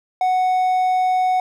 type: tone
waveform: triangle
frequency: 740 Hz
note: F#5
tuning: in tune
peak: -13 dBFS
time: 0.21-1.4 s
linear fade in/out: 2 ms
effects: none